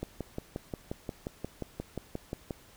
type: click train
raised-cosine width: 2 ms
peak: -21 dBFS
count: 15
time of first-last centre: 0.03-2.508 s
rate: 5.65 Hz
effects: pink hiss -57 dBFS RMS until 2.76 s